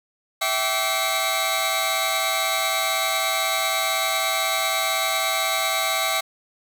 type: tone cluster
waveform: sawtooth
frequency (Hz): 656 / 772 / 1153 / 2143 / 3868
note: E5 / G5 / D6 / C7 / B7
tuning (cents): -9 / -27 / -32 / +41 / -37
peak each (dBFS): -24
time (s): 0.41-6.21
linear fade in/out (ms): 10
effects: none